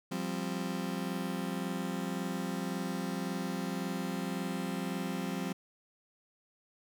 35% pulse chord, F suspended second, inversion none, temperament just, 174.61 / 196.44 / 261.9 Hz, F3 / G3 / C4, 0 / +4 / +2 cents, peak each -36 / -36 / -37 dBFS, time 0.11-5.53 s, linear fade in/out 10 ms, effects none

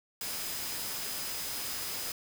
sine tone in noise, 5020 Hz, D#8, 15 cents sharp, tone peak -44 dBFS, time 0.21-2.12 s, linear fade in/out 2 ms, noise white, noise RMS -37 dBFS, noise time 0.21-2.12 s, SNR -10 dB, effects none

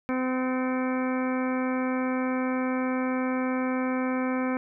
harmonic tone with a mistuned harmonic, 256.6 Hz, C4, 34 cents flat, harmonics 1 / 2 / 3 / 4 / 5 / 6 / 7 / 8 / 9, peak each -26 / -32 / -38 / -37 / -38 / -40 / -43 / -44 / -41 dBFS, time 0.09-4.57 s, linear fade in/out 0 ms, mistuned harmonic 8, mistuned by +78 cents, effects none

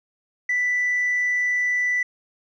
triangle tone with hard clipping, 1979 Hz, B6, 3 cents sharp, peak -19 dBFS, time 0.49-2.03 s, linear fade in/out 5 ms, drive 2 dB, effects resampled to 22050 Hz

